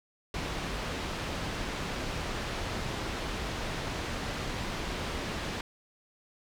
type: low-pass noise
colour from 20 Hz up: pink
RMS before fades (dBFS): -35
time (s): 0.34-5.61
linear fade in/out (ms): 2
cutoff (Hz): 4700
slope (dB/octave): 12
effects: none